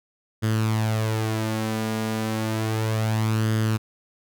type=tone with flanger; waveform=sawtooth; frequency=110 Hz; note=A2; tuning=in tune; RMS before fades=-24 dBFS; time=0.42-3.78 s; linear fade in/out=20 ms; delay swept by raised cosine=0.61 to 4.21 ms; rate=0.32 Hz; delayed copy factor=+0.55; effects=none